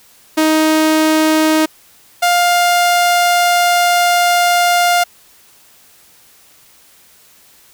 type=tone pair in turn; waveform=sawtooth; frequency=313.3 / 703.3 Hz; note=D#4 / F5; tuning=+12 / +12 cents; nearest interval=octave + major second; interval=1400 cents; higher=second; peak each=-6 dBFS; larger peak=neither; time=0.37-1.66 / 2.22-5.04 s; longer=second; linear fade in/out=10 ms; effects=white hiss -47 dBFS RMS until 7.73 s

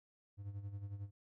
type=tone with tremolo; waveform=triangle; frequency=100.5 Hz; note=G2; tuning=44 cents sharp; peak=-38 dBFS; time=0.37-1.11 s; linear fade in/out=50 ms; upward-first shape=sine; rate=11 Hz; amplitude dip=65%; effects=none

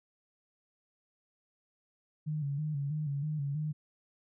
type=tone with vibrato; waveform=sine; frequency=146.83 Hz; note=D3; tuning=in tune; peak=-31 dBFS; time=2.26-3.73 s; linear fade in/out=20 ms; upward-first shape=square; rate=3.1 Hz; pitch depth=71 cents each way; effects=none

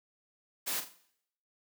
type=noise with echo; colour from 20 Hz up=white; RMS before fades=-34 dBFS; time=0.66-0.81 s; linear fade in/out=20 ms; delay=42 ms; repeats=4; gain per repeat=-9 dB; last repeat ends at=0.978 s; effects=noise-tail reverb RT60 0.7 s tail -17 dB re dry + high-pass 150 Hz 12 dB/octave

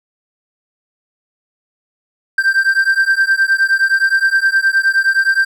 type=beating tone pair; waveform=triangle; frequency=1568 / 1577.6 Hz; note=G6 / G6; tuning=0 / +11 cents; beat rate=9.6 Hz; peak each=-12 dBFS; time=2.38-5.45 s; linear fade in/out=5 ms; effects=none

